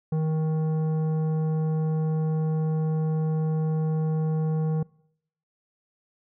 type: tone with tanh clipping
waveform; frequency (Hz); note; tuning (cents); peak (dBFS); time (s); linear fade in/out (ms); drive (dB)
sine; 157.3; D#3; +19; -24; 0.12-4.83; 5; 11
effects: noise-tail reverb RT60 0.7 s tail -24 dB re dry